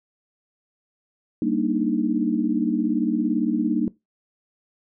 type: chord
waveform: sine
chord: Eb major seventh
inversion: first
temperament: equal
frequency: 196 / 233.1 / 293.7 / 311.1 Hz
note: G3 / Bb3 / D4 / Eb4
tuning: 0 / 0 / 0 / 0 cents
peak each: -28 / -23 / -25 / -25 dBFS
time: 1.42-3.88 s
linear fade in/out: 2 ms
effects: noise-tail reverb RT60 0.2 s tail -20 dB re dry